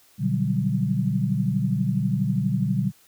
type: chord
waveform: sine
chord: G major seventh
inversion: first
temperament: just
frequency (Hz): 122.5 / 147 / 183.75 / 196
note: B2 / D3 / F#3 / G3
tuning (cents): -14 / +2 / -12 / 0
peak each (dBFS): -26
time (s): 0.18-2.92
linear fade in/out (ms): 50
effects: white hiss -57 dBFS RMS until 3.07 s